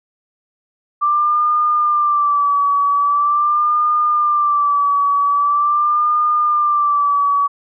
sine tone with vibrato, 1174.7 Hz, D6, in tune, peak -12 dBFS, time 1.01-7.48 s, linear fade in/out 20 ms, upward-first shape sine, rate 0.43 Hz, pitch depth 56 cents each way, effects none

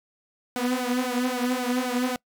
sawtooth tone with flanger, 249.5 Hz, B3, 18 cents sharp, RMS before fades -26 dBFS, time 0.56-2.16 s, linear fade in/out 0 ms, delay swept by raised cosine 1.3 to 4.7 ms, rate 3.8 Hz, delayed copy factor +0.85, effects noise-tail reverb RT60 0.1 s tail -24 dB re dry

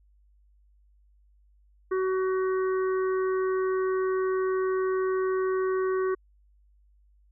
harmonic tone, 376.1 Hz, F#4, 28 cents sharp, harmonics 1 / 3 / 4 / 5, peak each -24 / -34 / -40 / -43 dBFS, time 1.91-6.15 s, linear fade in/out 10 ms, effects added 50 Hz sine -58 dBFS peak until 7.31 s

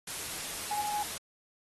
sine tone in noise, 834 Hz, G#5, 7 cents sharp, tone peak -30 dBFS, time 0.71-1.03 s, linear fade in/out 5 ms, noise white, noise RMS -38 dBFS, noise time 0.07-1.18 s, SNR +5 dB, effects AAC 32 kbps

